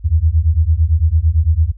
sine beating tone pair, 75.9 / 84.8 Hz, D#2 / E2, -42 / +50 cents, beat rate 8.9 Hz, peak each -13 dBFS, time 0.04-1.72 s, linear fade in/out 20 ms, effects added 50 Hz sine -34 dBFS peak until 1.77 s

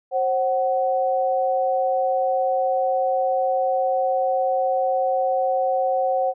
sine tone pair together, 532 / 748.5 Hz, C5 / F#5, +29 / +20 cents, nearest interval tritone, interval 591 cents, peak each -21 dBFS, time 0.11-6.34 s, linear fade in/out 50 ms, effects none

